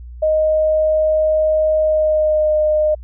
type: tone with pitch glide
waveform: sine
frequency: 622.3 to 612 Hz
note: D#5 to D#5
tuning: 0 to -29 cents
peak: -12 dBFS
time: 0.22-2.95 s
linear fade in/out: 10 ms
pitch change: -29 cents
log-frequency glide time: 1.78-2.57 s
effects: added 60 Hz sine -31 dBFS peak until 3.03 s